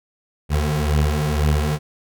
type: beating tone pair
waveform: 25% pulse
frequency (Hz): 74.2 / 76.2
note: D2 / D#2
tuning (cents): +18 / -36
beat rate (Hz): 2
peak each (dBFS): -15 / -18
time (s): 0.49-1.79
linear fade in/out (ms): 50
effects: none